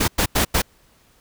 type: noise bursts at uneven times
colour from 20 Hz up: pink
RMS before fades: -18 dBFS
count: 4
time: 0-0.08 / 0.18-0.26 / 0.35-0.45 / 0.54-0.62 s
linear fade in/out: 10 ms
effects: pink hiss -57 dBFS RMS until 1.2 s